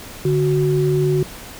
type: tone pair together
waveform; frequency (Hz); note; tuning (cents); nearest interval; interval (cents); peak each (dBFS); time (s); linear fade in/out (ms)
sine; 146.48 / 369.8; D3 / F#4; -4 / -1; octave + major third; 1603; -17; 0.25-1.23; 2
effects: pink hiss -36 dBFS RMS until 1.59 s